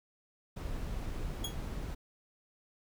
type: noise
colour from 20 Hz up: brown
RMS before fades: -38 dBFS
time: 0.56-1.95 s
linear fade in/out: 10 ms
type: tone with exponential decay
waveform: sawtooth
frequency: 3322 Hz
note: G#7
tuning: in tune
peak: -29 dBFS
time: 1.44-1.56 s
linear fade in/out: 5 ms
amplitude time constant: 26 ms
effects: none